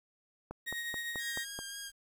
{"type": "click train", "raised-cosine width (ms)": 1, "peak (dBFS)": -27, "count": 6, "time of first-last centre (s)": [0.51, 1.59], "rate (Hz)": 4.63}
{"type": "tone with tremolo", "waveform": "35% pulse", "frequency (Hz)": 1875, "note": "A#6", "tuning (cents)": 10, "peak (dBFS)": -33, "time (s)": [0.66, 1.45], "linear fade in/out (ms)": 20, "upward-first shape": "triangle", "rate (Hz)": 10, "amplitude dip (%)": 40}
{"type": "tone with vibrato", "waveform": "10% pulse", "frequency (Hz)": 1619, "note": "G#6", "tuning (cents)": -45, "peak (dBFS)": -32, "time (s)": [1.18, 1.92], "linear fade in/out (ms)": 50, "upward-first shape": "sine", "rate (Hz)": 3.7, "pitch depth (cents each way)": 17}
{"effects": ["10-bit"]}